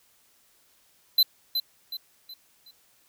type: tone with echo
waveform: square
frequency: 4040 Hz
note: B7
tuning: 39 cents sharp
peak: -16 dBFS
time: 1.18-1.23 s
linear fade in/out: 5 ms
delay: 370 ms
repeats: 4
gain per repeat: -8 dB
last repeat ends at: 2.71 s
effects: white hiss -63 dBFS RMS until 3.08 s